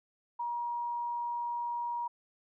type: tone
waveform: sine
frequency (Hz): 952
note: A#5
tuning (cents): +36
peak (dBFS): -32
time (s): 0.39-2.08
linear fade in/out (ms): 10
effects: none